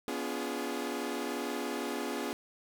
sawtooth chord, B diminished seventh, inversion none, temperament equal with one note detuned, 246.9 / 287.3 / 349.2 / 415.3 Hz, B3 / D4 / F4 / Ab4, 0 / -38 / 0 / 0 cents, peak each -35 / -35 / -36 / -35 dBFS, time 0.08-2.33 s, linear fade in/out 0 ms, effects none

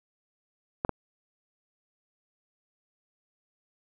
clicks, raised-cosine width 1 ms, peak -13 dBFS, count 2, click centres 0.849 / 0.893 s, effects none

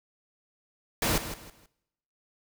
pink noise with echo, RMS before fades -26 dBFS, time 1.02-1.18 s, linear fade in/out 2 ms, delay 160 ms, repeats 3, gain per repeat -11 dB, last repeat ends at 1.66 s, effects noise-tail reverb RT60 0.9 s tail -22 dB re dry

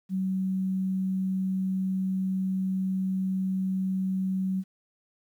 sine tone, 189 Hz, F#3, 37 cents sharp, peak -25 dBFS, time 0.09-4.64 s, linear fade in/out 50 ms, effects 10-bit

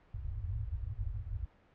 white low-pass noise, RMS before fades -38 dBFS, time 0.14-1.46 s, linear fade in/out 5 ms, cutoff 110 Hz, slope 96 dB/octave, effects pink hiss -65 dBFS RMS until 1.74 s + low-pass 2000 Hz 12 dB/octave

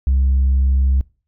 sine tone, 66.5 Hz, C2, 29 cents sharp, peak -10 dBFS, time 0.07-1.01 s, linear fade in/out 0 ms, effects noise-tail reverb RT60 0.4 s tail -25 dB re dry + tanh soft clip ceiling -10 dBFS

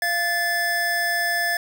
square tone pair together, 690.9 / 1741 Hz, F5 / A6, -19 / -19 cents, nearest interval octave + major third, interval 1600 cents, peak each -28 / -22 dBFS, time 0.02-1.57 s, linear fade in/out 2 ms, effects none

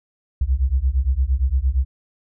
sine beating tone pair, 61.4 / 70.1 Hz, B1 / C#2, -9 / +20 cents, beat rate 8.7 Hz, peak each -19 dBFS, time 0.41-1.85 s, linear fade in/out 5 ms, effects none

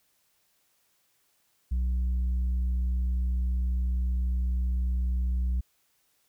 triangle tone with tanh clipping, 61.8 Hz, B1, 2 cents sharp, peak -25 dBFS, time 1.71-5.61 s, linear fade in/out 10 ms, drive 8 dB, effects white hiss -70 dBFS RMS until 6.28 s

